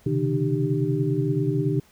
sine tone cluster, 128.4 / 138.9 / 155.7 / 303.1 / 391.6 Hz, C3 / C#3 / D#3 / D#4 / G4, -32 / +4 / +2 / -45 / -2 cents, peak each -27 dBFS, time 0.06-1.8 s, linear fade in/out 5 ms, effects pink hiss -57 dBFS RMS until 1.91 s

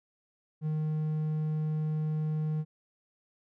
triangle tone, 154.6 Hz, D#3, 11 cents flat, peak -26 dBFS, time 0.61-2.65 s, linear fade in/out 50 ms, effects none

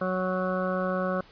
harmonic tone, 185 Hz, F#3, in tune, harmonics 1 / 2 / 3 / 4 / 6 / 7 / 8, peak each -30 / -36 / -29 / -39 / -35 / -36 / -37 dBFS, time 0.01-1.21 s, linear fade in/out 5 ms, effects pink hiss -54 dBFS RMS until 1.31 s + resampled to 11025 Hz

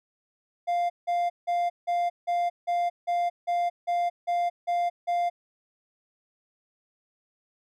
triangle tone bursts, 698.5 Hz, F5, in tune, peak -21 dBFS, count 12, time 0.67-5.3 s, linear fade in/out 20 ms, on 230 ms, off 170 ms, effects none

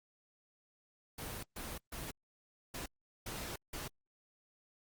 pink noise bursts at uneven times, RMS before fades -43 dBFS, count 6, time 1.18-1.43 / 1.56-1.78 / 1.92-2.11 / 2.74-2.86 / 3.26-3.56 / 3.73-3.88 s, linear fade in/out 5 ms, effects Opus 24 kbps

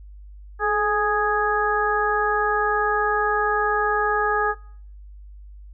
harmonic tone with a mistuned harmonic, 415.3 Hz, G#4, in tune, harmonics 1 / 2 / 3 / 4, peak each -24 / -24 / -24 / -24 dBFS, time 0.59-4.55 s, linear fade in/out 50 ms, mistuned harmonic 1, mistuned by +43 cents, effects noise-tail reverb RT60 0.6 s tail -24 dB re dry + added 50 Hz sine -39 dBFS peak until 5.73 s

